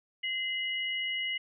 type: tone pair together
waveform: sine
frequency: 2059 / 2912 Hz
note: C7 / F#7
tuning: -28 / -28 cents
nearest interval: tritone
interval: 600 cents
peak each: -33 / -33 dBFS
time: 0.23-1.38 s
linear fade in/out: 10 ms
effects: none